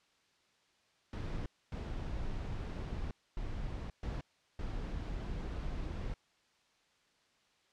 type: noise bursts at uneven times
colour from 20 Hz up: brown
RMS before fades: -39 dBFS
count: 5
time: 1.13-1.46 / 1.72-3.11 / 3.37-3.9 / 4.03-4.21 / 4.59-6.14 s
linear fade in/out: 2 ms
effects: white hiss -71 dBFS RMS until 7.72 s + low-pass 5000 Hz 12 dB/octave